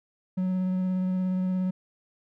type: tone with vibrato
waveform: triangle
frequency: 185 Hz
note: F#3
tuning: in tune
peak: -22 dBFS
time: 0.37-1.71 s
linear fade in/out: 10 ms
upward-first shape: sine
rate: 17 Hz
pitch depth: 12 cents each way
effects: none